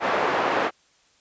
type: band-pass noise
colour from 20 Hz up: pink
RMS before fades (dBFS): -23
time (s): 0-0.71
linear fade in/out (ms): 50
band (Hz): 480 to 1600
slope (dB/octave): 12
effects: white hiss -61 dBFS RMS until 1.2 s + resampled to 16000 Hz